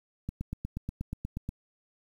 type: click train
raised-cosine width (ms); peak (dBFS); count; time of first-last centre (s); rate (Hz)
5; -21; 11; 0.29-1.49; 8.33
effects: 9-bit